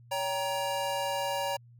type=chord; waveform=square; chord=G diminished; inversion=second; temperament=just; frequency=564.5 / 784 / 940.8 Hz; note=Db5 / G5 / Bb5; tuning=+31 / 0 / +16 cents; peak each=-34 / -37 / -34 dBFS; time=0.11-1.57 s; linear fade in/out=10 ms; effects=added 119 Hz sine -52 dBFS peak until 1.79 s